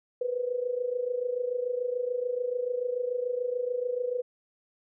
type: tone with amplitude modulation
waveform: sine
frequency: 493.9 Hz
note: B4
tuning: in tune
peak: -24 dBFS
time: 0.21-4.22 s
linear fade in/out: 5 ms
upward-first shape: sine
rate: 26.9 Hz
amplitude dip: 75%
effects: none